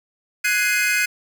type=chord; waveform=45% pulse; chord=Ab dominant seventh; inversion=third; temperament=equal with one note detuned; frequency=1480 / 1661.2 / 2093 / 2506 Hz; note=Gb6 / Ab6 / C7 / Eb7; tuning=0 / 0 / 0 / +12 cents; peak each=-23 / -25 / -23 / -22 dBFS; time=0.44-1.06 s; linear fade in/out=10 ms; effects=8-bit